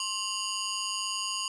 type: ring-modulated tone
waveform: 15% pulse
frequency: 1932 Hz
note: B6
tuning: 39 cents flat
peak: -21 dBFS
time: 0-1.48 s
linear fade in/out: 2 ms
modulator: 867 Hz
effects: resampled to 24000 Hz